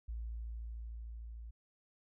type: tone with level ramp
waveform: sine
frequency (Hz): 56.7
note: A#1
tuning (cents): -47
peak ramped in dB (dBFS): -38 to -45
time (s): 0.08-1.51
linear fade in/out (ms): 10
effects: none